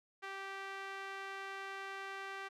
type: tone with band-pass filter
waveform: sawtooth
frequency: 390 Hz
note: G4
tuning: 9 cents flat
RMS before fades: -45 dBFS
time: 0.22-2.49 s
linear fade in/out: 20 ms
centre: 1700 Hz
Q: 1.3
effects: none